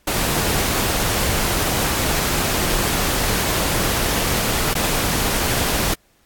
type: noise with dropouts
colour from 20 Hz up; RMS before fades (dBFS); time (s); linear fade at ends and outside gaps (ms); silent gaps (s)
pink; -20; 0.07-5.94; 5; 4.736-4.751
effects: pink hiss -59 dBFS RMS until 6.25 s + AAC 64 kbps